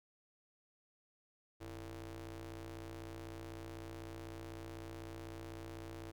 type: ring-modulated tone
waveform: sawtooth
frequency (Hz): 120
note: B2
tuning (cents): -49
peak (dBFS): -39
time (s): 1.6-6.12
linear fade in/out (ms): 20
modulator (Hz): 212
effects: none